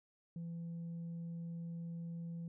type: tone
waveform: sine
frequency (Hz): 168.4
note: E3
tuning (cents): +37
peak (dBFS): -39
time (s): 0.36-2.48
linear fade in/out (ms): 2
effects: tanh soft clip ceiling -40 dBFS